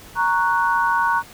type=chord; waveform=sine; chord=F# major; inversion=first; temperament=equal; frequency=932.3 / 1108.7 / 1480 Hz; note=A#5 / C#6 / F#6; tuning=0 / 0 / 0 cents; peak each=-19 / -22 / -21 dBFS; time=0.15-1.23 s; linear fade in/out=50 ms; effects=pink hiss -43 dBFS RMS until 1.33 s